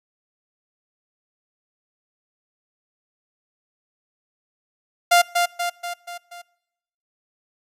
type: tone with echo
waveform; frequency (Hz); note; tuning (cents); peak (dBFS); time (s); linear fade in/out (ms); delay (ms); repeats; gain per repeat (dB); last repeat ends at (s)
sawtooth; 698.5; F5; 0; -8; 5.11-5.22; 10; 240; 5; -5; 6.42
effects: noise-tail reverb RT60 0.9 s tail -24 dB re dry + resampled to 32000 Hz